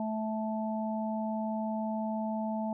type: harmonic tone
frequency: 218.5 Hz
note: A3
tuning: 12 cents flat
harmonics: 1 / 3 / 4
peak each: -32 / -37 / -38 dBFS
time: 0-2.73 s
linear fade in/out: 2 ms
effects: none